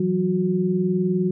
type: tone cluster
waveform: sine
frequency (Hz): 166 / 185.8 / 365.8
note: E3 / F#3 / F#4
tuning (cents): +12 / +7 / -20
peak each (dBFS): -26 / -21 / -23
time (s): 0-1.31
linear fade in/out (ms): 5
effects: none